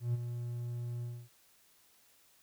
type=tone with ADSR envelope; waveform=triangle; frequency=120 Hz; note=B2; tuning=49 cents flat; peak=-25 dBFS; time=0-1.29 s; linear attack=140 ms; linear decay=23 ms; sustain=-9 dB; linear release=260 ms; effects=tanh soft clip ceiling -21 dBFS + white hiss -66 dBFS RMS until 2.42 s